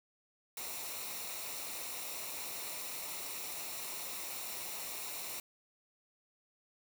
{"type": "noise with comb filter", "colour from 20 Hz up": "white", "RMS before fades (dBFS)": -42, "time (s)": [0.57, 5.4], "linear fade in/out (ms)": 2, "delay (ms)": 0.62, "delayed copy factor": -0.55, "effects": []}